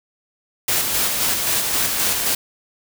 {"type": "noise with tremolo", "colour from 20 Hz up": "white", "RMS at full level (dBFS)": -19, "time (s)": [0.68, 2.35], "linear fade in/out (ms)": 5, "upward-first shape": "square", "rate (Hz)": 3.8, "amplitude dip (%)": 30, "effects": []}